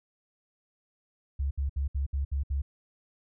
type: tone bursts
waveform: sine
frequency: 69.3 Hz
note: C#2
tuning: in tune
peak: -26 dBFS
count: 7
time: 1.39-2.62 s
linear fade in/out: 10 ms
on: 120 ms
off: 65 ms
effects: none